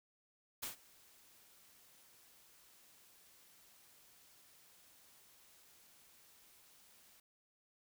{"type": "noise with ADSR envelope", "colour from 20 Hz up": "white", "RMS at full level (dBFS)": -41, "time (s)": [0.62, 7.2], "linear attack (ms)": 14, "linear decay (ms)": 120, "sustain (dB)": -24, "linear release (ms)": 3, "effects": []}